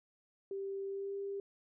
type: tone with pitch glide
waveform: sine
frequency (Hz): 392 to 397.2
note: G4 to G4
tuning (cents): 0 to +23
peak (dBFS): -37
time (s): 0.51-1.4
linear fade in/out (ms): 2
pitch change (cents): +23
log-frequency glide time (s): 0.87-1.15
effects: none